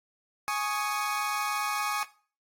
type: chord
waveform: 30% pulse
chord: Ab suspended fourth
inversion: none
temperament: equal with one note detuned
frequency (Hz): 834 / 1108.7 / 1244.5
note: Ab5 / Db6 / Eb6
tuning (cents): +7 / 0 / 0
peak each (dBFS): -30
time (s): 0.48-2.03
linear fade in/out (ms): 0
effects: noise-tail reverb RT60 0.4 s tail -17 dB re dry + AAC 48 kbps